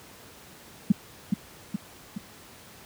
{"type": "tone with echo", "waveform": "sine", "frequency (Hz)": 201.6, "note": "G3", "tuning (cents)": 49, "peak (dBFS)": -13, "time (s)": [0.9, 0.92], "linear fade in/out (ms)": 5, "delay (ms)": 420, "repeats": 3, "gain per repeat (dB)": -5, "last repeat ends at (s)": 2.18, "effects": ["pink hiss -49 dBFS RMS until 2.85 s", "high-pass 80 Hz 12 dB/octave"]}